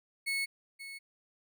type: tone with echo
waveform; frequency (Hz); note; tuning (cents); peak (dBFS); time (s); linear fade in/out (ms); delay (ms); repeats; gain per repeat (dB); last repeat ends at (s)
35% pulse; 2200; C#7; -14; -29; 0.26-0.46; 20; 530; 1; -12; 0.99
effects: none